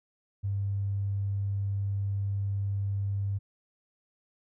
triangle tone with tanh clipping, 99.4 Hz, G2, 25 cents sharp, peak -27 dBFS, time 0.43-3.39 s, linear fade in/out 20 ms, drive 3 dB, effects none

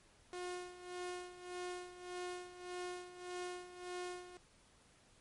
sawtooth tone with tremolo, 358.9 Hz, F4, 47 cents sharp, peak -37 dBFS, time 0.33-4.37 s, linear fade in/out 0 ms, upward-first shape sine, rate 1.7 Hz, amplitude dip 75%, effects pink hiss -67 dBFS RMS until 5.2 s + MP3 48 kbps

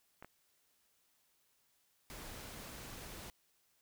clicks, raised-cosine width 0.5 ms, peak -35 dBFS, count 2, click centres 0.225 / 0.246 s
pink noise, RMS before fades -49 dBFS, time 2.1-3.3 s, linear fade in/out 0 ms
effects white hiss -75 dBFS RMS until 3.81 s

